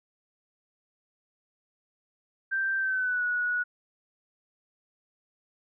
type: tone with pitch glide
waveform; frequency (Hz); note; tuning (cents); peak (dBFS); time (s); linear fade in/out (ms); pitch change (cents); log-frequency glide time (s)
sine; 1568 to 1463; G6 to F#6; 0 to -20; -25; 2.51-3.64; 20; -120; 2.78-3.24
effects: none